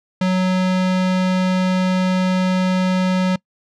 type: tone with low-pass filter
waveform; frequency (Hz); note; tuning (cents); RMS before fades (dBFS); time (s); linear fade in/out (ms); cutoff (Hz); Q
square; 185; F#3; 0; -17; 0.21-3.36; 5; 4600; 0.86
effects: noise-tail reverb RT60 0.1 s tail -24 dB re dry